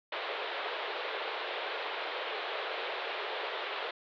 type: band-pass noise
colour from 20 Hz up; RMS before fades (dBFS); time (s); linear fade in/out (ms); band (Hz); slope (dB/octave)
pink; -37; 0.12-3.91; 5; 400 to 3900; 48
effects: none